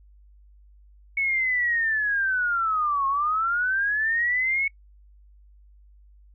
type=linear two-way sweep; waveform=sine; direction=down then up; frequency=2217 to 1078 to 2217 Hz; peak=-21 dBFS; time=1.17-4.68 s; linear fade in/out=5 ms; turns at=3.07 s; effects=noise-tail reverb RT60 0.1 s tail -26 dB re dry + added 50 Hz sine -50 dBFS peak until 6.34 s